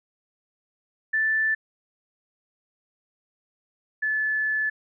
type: tone pair in turn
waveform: sine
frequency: 1760 / 1732.8 Hz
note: A6 / A6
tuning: 0 / -27 cents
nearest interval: unison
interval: 27 cents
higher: first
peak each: -20 / -22 dBFS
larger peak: first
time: 1.13-1.55 / 4.02-4.7 s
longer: second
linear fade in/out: 10 ms
effects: none